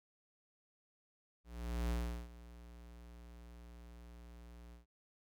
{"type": "tone with ADSR envelope", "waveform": "square", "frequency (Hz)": 59, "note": "A#1", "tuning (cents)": 22, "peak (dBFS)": -34, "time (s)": [1.44, 4.86], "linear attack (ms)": 460, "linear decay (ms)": 380, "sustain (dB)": -19, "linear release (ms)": 130, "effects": []}